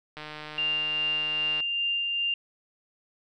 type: click train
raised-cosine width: 0.3 ms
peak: -23 dBFS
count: 219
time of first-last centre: 0.17-1.604 s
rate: 152 Hz
type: tone with tremolo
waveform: sine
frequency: 2794 Hz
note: F7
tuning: in tune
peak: -24 dBFS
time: 0.58-2.34 s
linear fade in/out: 2 ms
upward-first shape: sine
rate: 2.5 Hz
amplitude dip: 25%
effects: none